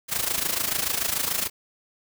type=noise with amplitude modulation; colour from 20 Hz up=white; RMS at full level=-23 dBFS; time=0.08-1.5 s; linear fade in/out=50 ms; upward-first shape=sine; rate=26.9 Hz; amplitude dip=75%; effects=none